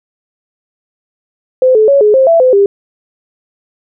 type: tone with pitch steps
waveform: sine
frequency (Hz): 514 / 433.3 / 558 / 421.2 / 529 / 666 / 511 / 399.9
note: C5 / A4 / C#5 / G#4 / C5 / E5 / C5 / G4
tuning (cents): -31 / -27 / +11 / +24 / +19 / +18 / -41 / +35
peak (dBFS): -4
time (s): 1.62-2.66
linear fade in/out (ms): 2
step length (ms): 130
effects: none